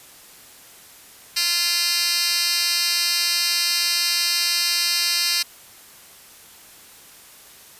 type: tone with high-pass filter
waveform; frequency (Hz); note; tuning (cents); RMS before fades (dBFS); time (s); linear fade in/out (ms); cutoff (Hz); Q
10% pulse; 345.9; F4; -17; -21; 1.36-5.43; 10; 3700; 3.1
effects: white hiss -46 dBFS RMS until 7.79 s + resampled to 32000 Hz